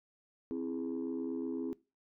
sine chord, C augmented, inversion none, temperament equal, 261.6 / 329.6 / 415.3 Hz, C4 / E4 / G#4, 0 / 0 / 0 cents, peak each -36 / -38 / -40 dBFS, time 0.51-1.73 s, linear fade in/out 0 ms, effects noise-tail reverb RT60 0.3 s tail -22 dB re dry + tanh soft clip ceiling -29 dBFS

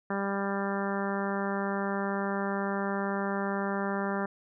harmonic tone, 197.9 Hz, G3, 17 cents sharp, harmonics 1 / 2 / 3 / 4 / 5 / 6 / 7 / 8 / 9, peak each -32 / -35 / -37 / -38 / -39 / -40 / -40 / -41 / -42 dBFS, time 0.1-4.26 s, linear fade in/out 5 ms, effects none

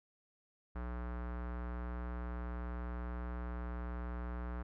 square tone with low-pass filter, 60.4 Hz, B1, 38 cents flat, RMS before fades -41 dBFS, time 0.75-4.63 s, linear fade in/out 10 ms, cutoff 1400 Hz, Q 2.1, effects none

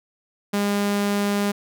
sawtooth tone, 203.1 Hz, G#3, 38 cents flat, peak -16 dBFS, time 0.53-1.52 s, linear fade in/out 10 ms, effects none

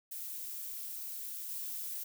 violet noise with level steps, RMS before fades -42 / -40 dBFS, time 0.11-2.04 s, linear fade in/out 10 ms, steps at 1.49 s, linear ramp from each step 2 ms, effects none

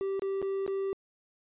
triangle tone with dropouts, 389.7 Hz, G4, 10 cents flat, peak -27 dBFS, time 0.01-0.93 s, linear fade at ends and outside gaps 0 ms, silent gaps 0.195-0.221 / 0.417-0.426 / 0.664-0.678 s, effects resampled to 8000 Hz

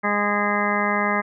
harmonic tone, 205.8 Hz, G#3, 16 cents flat, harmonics 1 / 2 / 3 / 4 / 5 / 6 / 8 / 9 / 10, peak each -26 / -30 / -28 / -28 / -28 / -26 / -28 / -31 / -27 dBFS, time 0.03-1.22 s, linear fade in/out 20 ms, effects none

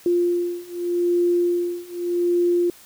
sine beating tone pair, 349.2 / 350.03 Hz, F4 / F4, 0 / +4 cents, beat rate 0.83 Hz, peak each -22 / -21 dBFS, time 0.06-2.7 s, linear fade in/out 2 ms, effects white hiss -48 dBFS RMS until 2.85 s

